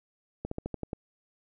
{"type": "slowing click train", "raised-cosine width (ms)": 2, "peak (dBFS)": -20, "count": 7, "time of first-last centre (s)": [0.45, 0.931], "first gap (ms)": 64, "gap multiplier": 1.09, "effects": []}